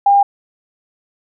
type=tone; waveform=sine; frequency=803 Hz; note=G5; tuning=41 cents sharp; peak=-7 dBFS; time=0.06-0.23 s; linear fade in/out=5 ms; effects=none